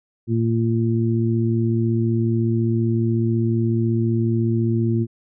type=harmonic tone; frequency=114.5 Hz; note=A#2; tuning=31 cents flat; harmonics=1 / 2 / 3; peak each=-19 / -22 / -24 dBFS; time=0.27-5.07 s; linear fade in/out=50 ms; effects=none